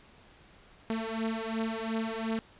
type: beating tone pair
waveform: sawtooth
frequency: 222.4 / 225.2 Hz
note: A3 / A3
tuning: +19 / +40 cents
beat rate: 2.8 Hz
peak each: -30 dBFS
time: 0.9-2.39 s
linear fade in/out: 0 ms
effects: pink hiss -57 dBFS RMS until 2.59 s + resampled to 8000 Hz